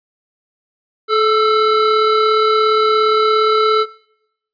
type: tone pair together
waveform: square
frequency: 431.8 / 1332.6 Hz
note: A4 / E6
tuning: -33 / +18 cents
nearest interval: octave + minor sixth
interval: 1951 cents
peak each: -15 dBFS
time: 1.08-3.86 s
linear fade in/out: 50 ms
effects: noise-tail reverb RT60 0.8 s tail -21 dB re dry + resampled to 11025 Hz